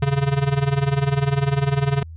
square tone with tremolo, 139.4 Hz, C#3, 10 cents sharp, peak -15 dBFS, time 0.02-2.03 s, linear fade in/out 5 ms, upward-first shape sine, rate 20 Hz, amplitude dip 80%, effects added 81 Hz sine -34 dBFS peak until 2.16 s + resampled to 8000 Hz

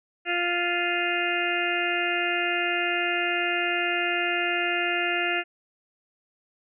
harmonic tone with a mistuned harmonic, 349.2 Hz, F4, in tune, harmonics 1 / 2 / 4 / 5 / 6 / 7 / 8, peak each -31 / -31 / -31 / -31 / -31 / -31 / -31 dBFS, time 0.25-5.44 s, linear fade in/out 50 ms, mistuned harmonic 7, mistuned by +35 cents, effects none

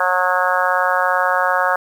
harmonic tone, 182.3 Hz, F#3, 25 cents flat, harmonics 3 / 4 / 5 / 6 / 7 / 8 / 9, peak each -22 / -22 / -22 / -22 / -22 / -22 / -22 dBFS, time 0-1.76 s, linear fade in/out 2 ms, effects 7-bit

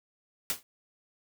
white noise with exponential decay, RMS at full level -26 dBFS, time 0.5-0.63 s, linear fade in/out 1 ms, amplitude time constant 27 ms, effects none

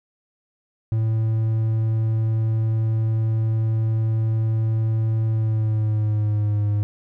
triangle tone with pitch glide, 111.1 to 103.66 Hz, A2 to G#2, +17 to -3 cents, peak -16 dBFS, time 0.92-6.83 s, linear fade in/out 0 ms, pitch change -120 cents, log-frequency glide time 5.28-6.68 s, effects none

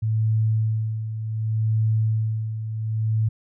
sine tone with tremolo, 110 Hz, A2, in tune, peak -17 dBFS, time 0.02-3.29 s, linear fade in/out 10 ms, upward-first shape sine, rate 0.67 Hz, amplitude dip 65%, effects none

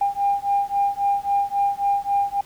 sine beating tone pair, 801 / 804.7 Hz, G5 / G5, +37 / +45 cents, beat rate 3.7 Hz, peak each -21 dBFS, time 0.01-2.41 s, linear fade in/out 5 ms, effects tanh soft clip ceiling -11 dBFS + pink hiss -49 dBFS RMS until 2.45 s

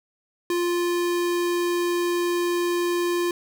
square tone, 349.2 Hz, F4, in tune, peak -22 dBFS, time 0.5-3.31 s, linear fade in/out 2 ms, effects none

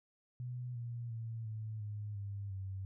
sine tone with pitch steps, 123.7 / 118.59 / 113.7 / 109 / 104.5 / 100.19 / 96.05 Hz, B2 / A#2 / A#2 / A2 / G#2 / G2 / G2, +3 / +30 / -43 / -16 / +11 / +38 / -35 cents, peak -39 dBFS, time 0.4-2.85 s, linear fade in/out 0 ms, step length 350 ms, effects none

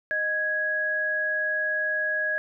sine tone pair together, 619 / 1661.2 Hz, D#5 / G#6, -9 / 0 cents, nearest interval octave + perfect fourth, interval 1709 cents, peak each -32 / -24 dBFS, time 0.11-2.38 s, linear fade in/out 0 ms, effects none

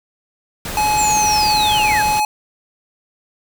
pink noise, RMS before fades -26 dBFS, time 0.65-2.2 s, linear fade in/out 2 ms
square tone, 847 Hz, G#5, 34 cents sharp, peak -15 dBFS, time 0.77-2.25 s, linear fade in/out 2 ms
sine linear sweep, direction down, 7570 to 1511 Hz, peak -18 dBFS, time 0.97-2.03 s, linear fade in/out 20 ms
effects none

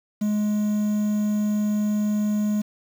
triangle tone with quantisation, 209.8 Hz, G#3, 18 cents sharp, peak -18 dBFS, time 0.21-2.62 s, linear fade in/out 10 ms, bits 7, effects none

